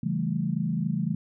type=chord; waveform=sine; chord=A dominant seventh; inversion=first; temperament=equal with one note detuned; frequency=138.59 / 166.25 / 196 / 220 Hz; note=C#3 / E3 / G3 / A3; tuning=0 / +15 / 0 / 0 cents; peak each=-32 / -28 / -31 / -31 dBFS; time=0.03-1.15 s; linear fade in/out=5 ms; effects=none